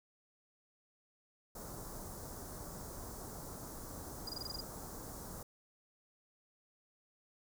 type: band-stop noise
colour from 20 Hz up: pink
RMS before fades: -47 dBFS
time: 1.55-5.43 s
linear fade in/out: 5 ms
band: 1300 to 5600 Hz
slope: 24 dB/octave
type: tone bursts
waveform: triangle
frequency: 4872 Hz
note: D#8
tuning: 37 cents flat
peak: -38 dBFS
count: 8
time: 4.27-4.607 s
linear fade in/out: 5 ms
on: 22 ms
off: 23 ms
effects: none